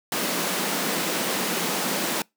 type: high-pass noise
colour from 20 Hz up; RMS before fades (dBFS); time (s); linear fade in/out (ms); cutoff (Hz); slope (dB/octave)
pink; -26; 0.12-2.22; 2; 170; 48
effects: noise-tail reverb RT60 0.2 s tail -26 dB re dry